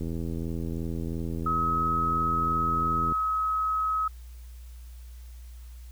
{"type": "click train", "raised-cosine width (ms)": 3, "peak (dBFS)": -21, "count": 259, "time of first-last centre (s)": [0.01, 3.122], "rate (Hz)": 82.9}
{"type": "tone", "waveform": "sine", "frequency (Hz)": 1278, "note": "D#6", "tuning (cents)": 46, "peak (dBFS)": -24, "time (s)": [1.46, 4.08], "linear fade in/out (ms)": 5}
{"effects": ["added 60 Hz sine -41 dBFS peak until 5.91 s", "white hiss -59 dBFS RMS until 5.91 s"]}